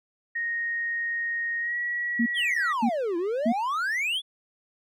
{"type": "tone with pitch glide", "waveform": "sine", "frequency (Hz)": [1864.7, 1924.9], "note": ["A#6", "B6"], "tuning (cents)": [0, -45], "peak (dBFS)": -26, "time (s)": [0.35, 2.73], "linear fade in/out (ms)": 10, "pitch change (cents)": 55, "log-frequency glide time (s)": [1.6, 1.77]}
{"type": "tone bursts", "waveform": "sine", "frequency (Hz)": 233.7, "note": "A#3", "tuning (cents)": 5, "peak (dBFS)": -20, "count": 3, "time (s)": [2.19, 3.526], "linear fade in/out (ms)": 10, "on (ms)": 72, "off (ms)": 560}
{"type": "exponential two-way sweep", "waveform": "triangle", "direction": "down then up", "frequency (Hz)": [3520, 329.6, 3520], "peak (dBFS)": -23, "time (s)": [2.34, 4.22], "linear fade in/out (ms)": 50, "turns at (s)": 3.17}
{"effects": []}